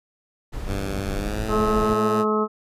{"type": "noise", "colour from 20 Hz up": "brown", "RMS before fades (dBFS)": -29, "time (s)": [0.52, 1.95], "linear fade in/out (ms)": 20}
{"type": "tone with pitch glide", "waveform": "10% pulse", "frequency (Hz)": [98, 110.64], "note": ["G2", "A2"], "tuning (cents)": [0, 10], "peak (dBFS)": -19, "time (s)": [0.66, 2.25], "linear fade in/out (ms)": 50, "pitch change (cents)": 210, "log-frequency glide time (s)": [1.12, 1.5]}
{"type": "harmonic tone", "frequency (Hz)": 214.3, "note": "A3", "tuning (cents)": -45, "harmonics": [1, 2, 3, 4, 5, 6], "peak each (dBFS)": [-24, -22, -32, -33, -29, -25], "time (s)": [1.48, 2.48], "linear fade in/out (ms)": 50}
{"effects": ["resampled to 32000 Hz"]}